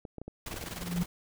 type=clicks; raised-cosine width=2 ms; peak=-27 dBFS; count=6; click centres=0.052 / 0.183 / 0.216 / 0.28 / 0.542 / 0.639 s
type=noise with tremolo; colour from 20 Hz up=pink; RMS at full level=-38 dBFS; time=0.46-1.06 s; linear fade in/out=5 ms; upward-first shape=square; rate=20 Hz; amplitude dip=60%
type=tone with exponential growth; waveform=sine; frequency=174.61 Hz; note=F3; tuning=in tune; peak=-24 dBFS; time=0.57-1.03 s; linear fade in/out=5 ms; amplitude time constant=100 ms
effects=none